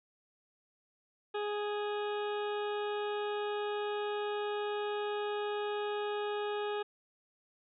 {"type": "harmonic tone with a mistuned harmonic", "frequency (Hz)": 415.3, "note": "G#4", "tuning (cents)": 0, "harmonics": [1, 2, 3, 4, 6, 7, 8, 9], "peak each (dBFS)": [-34, -40, -44, -46, -50, -51, -52, -53], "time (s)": [1.34, 6.83], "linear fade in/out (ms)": 10, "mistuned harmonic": 9, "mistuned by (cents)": -17, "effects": []}